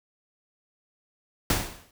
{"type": "noise with exponential decay", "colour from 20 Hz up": "pink", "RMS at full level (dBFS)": -21, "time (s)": [1.5, 1.91], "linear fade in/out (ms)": 2, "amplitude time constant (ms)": 87, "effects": []}